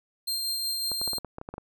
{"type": "tone with tremolo", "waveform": "sawtooth", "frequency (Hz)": 4182, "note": "C8", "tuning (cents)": -2, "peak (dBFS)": -24, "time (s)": [0.27, 1.19], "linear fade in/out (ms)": 10, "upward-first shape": "sine", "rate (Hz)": 5.4, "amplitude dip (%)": 25}
{"type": "clicks", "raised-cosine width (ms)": 1, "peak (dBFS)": -23, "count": 11, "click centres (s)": [0.917, 1.015, 1.077, 1.133, 1.183, 1.247, 1.384, 1.414, 1.489, 1.54, 1.581]}
{"effects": []}